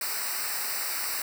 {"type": "noise with comb filter", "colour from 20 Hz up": "white", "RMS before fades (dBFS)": -31, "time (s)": [0.01, 1.22], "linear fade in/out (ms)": 2, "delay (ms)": 0.3, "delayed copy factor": -1, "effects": []}